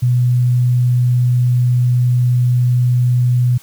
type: tone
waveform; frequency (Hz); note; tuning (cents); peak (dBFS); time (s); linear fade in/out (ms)
sine; 123.47; B2; 0; -10; 0.02-3.58; 10
effects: white hiss -44 dBFS RMS until 3.62 s